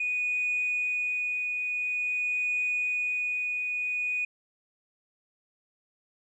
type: tone with tremolo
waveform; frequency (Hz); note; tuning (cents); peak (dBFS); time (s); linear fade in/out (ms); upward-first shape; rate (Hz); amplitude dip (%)
sine; 2474; D#7; -10; -24; 0-4.25; 5; triangle; 0.48; 35
effects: tanh soft clip ceiling -21 dBFS